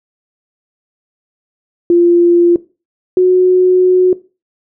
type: tone pair in turn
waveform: sine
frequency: 346.1 / 366.7 Hz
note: F4 / F#4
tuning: -16 / -15 cents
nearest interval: minor second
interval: 101 cents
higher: second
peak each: -5 dBFS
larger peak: neither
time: 1.9-2.56 / 3.17-4.13 s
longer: second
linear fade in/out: 2 ms
effects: noise-tail reverb RT60 0.3 s tail -18 dB re dry